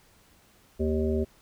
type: harmonic tone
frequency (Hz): 77.78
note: D#2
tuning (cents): 0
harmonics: 1 / 3 / 5 / 7 / 8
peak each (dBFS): -28 / -29 / -28 / -37 / -37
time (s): 0.79-1.25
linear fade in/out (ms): 20
effects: pink hiss -60 dBFS RMS until 1.41 s